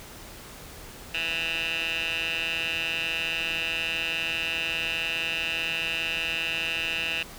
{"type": "tone with band-pass filter", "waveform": "15% pulse", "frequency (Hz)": 164.81, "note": "E3", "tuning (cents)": 0, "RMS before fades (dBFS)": -29, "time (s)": [1.14, 7.23], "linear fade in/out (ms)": 5, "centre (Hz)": 2700, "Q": 5.9, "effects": ["pink hiss -44 dBFS RMS until 7.38 s"]}